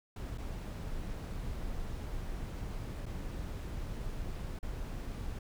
brown noise with dropouts, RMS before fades -39 dBFS, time 0.16-5.39 s, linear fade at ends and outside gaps 5 ms, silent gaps 0.377-0.381 / 3.058-3.062 / 4.59-4.628 s, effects none

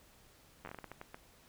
slowing click train, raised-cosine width 0.5 ms, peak -30 dBFS, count 11, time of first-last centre 0.65-1.145 s, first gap 10 ms, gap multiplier 1.33, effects pink hiss -63 dBFS RMS until 1.48 s

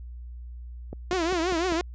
click train, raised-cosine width 2 ms, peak -22 dBFS, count 5, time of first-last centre 0.93-1.722 s, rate 5.05 Hz
sawtooth tone with vibrato, 347.4 Hz, F4, 9 cents flat, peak -20 dBFS, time 1.11-1.81 s, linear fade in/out 0 ms, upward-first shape triangle, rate 5.9 Hz, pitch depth 170 cents each way
effects added 60 Hz sine -37 dBFS peak until 1.94 s + resampled to 16000 Hz

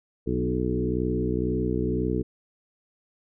harmonic tone with a mistuned harmonic, 62 Hz, B1, 7 cents sharp, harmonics 1 / 2 / 3 / 4 / 5 / 6 / 7, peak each -31 / -31 / -31 / -31 / -31 / -31 / -31 dBFS, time 0.26-2.23 s, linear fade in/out 20 ms, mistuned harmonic 5, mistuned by +15 cents, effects none

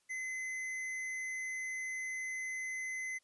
sine tone with hard clipping, 2043 Hz, C7, 42 cents flat, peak -39 dBFS, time 0.09-3.19 s, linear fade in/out 20 ms, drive 10 dB, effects white hiss -75 dBFS RMS until 3.23 s + resampled to 24000 Hz

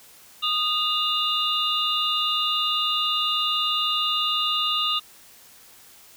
sine tone cluster, 1232 / 2822 / 3596 / 3958 Hz, D#6 / F7 / A7 / B7, -17 / +17 / +37 / +3 cents, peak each -27 / -25 / -26 / -30 dBFS, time 0.42-5 s, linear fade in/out 20 ms, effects white hiss -50 dBFS RMS until 6.16 s

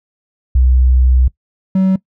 sine / triangle tone pair in turn, 63.4 / 189.44 Hz, B1 / F#3, +46 / +41 cents, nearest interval octave + perfect fifth, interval 1895 cents, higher second, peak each -7 dBFS, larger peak neither, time 0.55-1.28 / 1.75-1.96 s, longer first, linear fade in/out 5 ms, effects noise-tail reverb RT60 0.1 s tail -20 dB re dry

